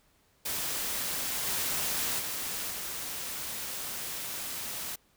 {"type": "noise with level steps", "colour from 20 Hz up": "white", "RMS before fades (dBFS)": [-33, -31, -35, -37], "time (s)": [0.45, 4.96], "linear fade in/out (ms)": 10, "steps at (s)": [1.46, 2.19, 2.7], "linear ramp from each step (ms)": 10, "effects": ["pink hiss -67 dBFS RMS until 5.16 s"]}